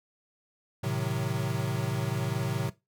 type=chord; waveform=square; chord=A diminished seventh; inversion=none; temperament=equal; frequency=110 / 130.81 / 155.56 / 185 Hz; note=A2 / C3 / Eb3 / Gb3; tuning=0 / 0 / 0 / 0 cents; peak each=-34 / -32 / -36 / -37 dBFS; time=0.83-2.7 s; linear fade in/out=10 ms; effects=noise-tail reverb RT60 0.2 s tail -17 dB re dry